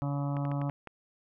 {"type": "harmonic tone", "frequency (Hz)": 141.8, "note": "C#3", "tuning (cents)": 40, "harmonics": [1, 2, 4, 5, 6, 7, 8, 9], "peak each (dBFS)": [-30, -36, -42, -44, -46, -47, -48, -49], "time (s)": [0.02, 0.7], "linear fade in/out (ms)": 0}
{"type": "clicks", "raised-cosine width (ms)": 0.5, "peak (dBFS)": -27, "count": 6, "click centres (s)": [0.368, 0.452, 0.516, 0.616, 0.696, 0.873]}
{"effects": []}